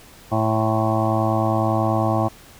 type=harmonic tone with a mistuned harmonic; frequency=110 Hz; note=A2; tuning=in tune; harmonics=1 / 2 / 3 / 5 / 6 / 7 / 8 / 9 / 10; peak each=-22 / -26 / -25 / -28 / -25 / -25 / -31 / -31 / -29 dBFS; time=0.31-2.29 s; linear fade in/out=20 ms; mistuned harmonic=9; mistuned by=+49 cents; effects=pink hiss -46 dBFS RMS until 2.59 s